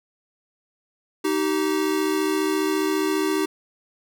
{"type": "tone pair together", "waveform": "square", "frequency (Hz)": [311.1, 385.8], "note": ["D#4", "G4"], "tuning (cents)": [0, -28], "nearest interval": "major third", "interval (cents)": 372, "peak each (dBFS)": -24, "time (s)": [1.24, 3.46], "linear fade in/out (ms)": 10, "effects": []}